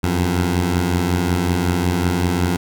15% pulse beating tone pair, 84 / 89.4 Hz, E2 / F2, +33 / +41 cents, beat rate 5.4 Hz, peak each -17 / -11 dBFS, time 0.03-2.57 s, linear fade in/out 10 ms, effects none

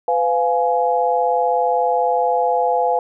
sine chord, F diminished, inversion second, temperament just, 502.9 / 698.5 / 838.1 Hz, Cb5 / F5 / Ab5, +31 / 0 / +16 cents, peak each -19 dBFS, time 0.08-2.99 s, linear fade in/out 2 ms, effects none

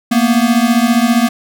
square beating tone pair, 228.3 / 243.3 Hz, A#3 / B3, -36 / -26 cents, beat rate 15 Hz, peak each -13 dBFS, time 0.11-1.29 s, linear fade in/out 10 ms, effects none

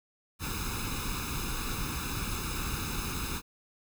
pink noise with comb filter, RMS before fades -34 dBFS, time 0.39-3.42 s, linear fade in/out 50 ms, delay 0.78 ms, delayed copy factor +0.85, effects none

